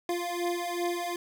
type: beating tone pair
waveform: 25% pulse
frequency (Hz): 347.3 / 349.9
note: F4 / F4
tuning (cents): -10 / +3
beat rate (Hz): 2.6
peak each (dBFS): -29 / -28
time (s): 0.09-1.16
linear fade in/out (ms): 2
effects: none